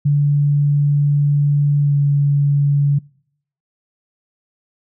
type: tone with pitch glide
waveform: sine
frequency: 144.5 to 142.76 Hz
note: D3 to D3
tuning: -28 to -49 cents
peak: -11 dBFS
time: 0.05-2.99 s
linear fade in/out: 10 ms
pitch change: -21 cents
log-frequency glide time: 1.82-1.95 s
effects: noise-tail reverb RT60 0.7 s tail -26 dB re dry